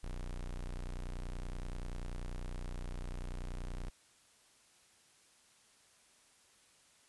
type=tone; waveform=40% pulse; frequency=30.21 Hz; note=B0; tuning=37 cents flat; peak=-38 dBFS; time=0.03-3.9 s; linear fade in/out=10 ms; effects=white hiss -66 dBFS RMS until 7.08 s + resampled to 24000 Hz

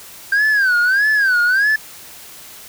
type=tone with vibrato; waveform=sine; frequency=1574 Hz; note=G6; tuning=7 cents sharp; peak=-9 dBFS; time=0.32-1.76 s; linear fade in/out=5 ms; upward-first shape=sine; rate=1.6 Hz; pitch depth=170 cents each way; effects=tanh soft clip ceiling -11 dBFS + white hiss -38 dBFS RMS until 2.68 s

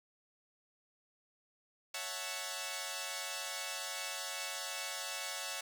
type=chord; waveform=5% pulse; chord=F# minor seventh; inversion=second; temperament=equal; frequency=554.4 / 659.3 / 740 / 880 Hz; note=C#5 / E5 / F#5 / A5; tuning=0 / 0 / 0 / 0 cents; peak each=-33 dBFS; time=1.94-5.61 s; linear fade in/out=5 ms; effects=none

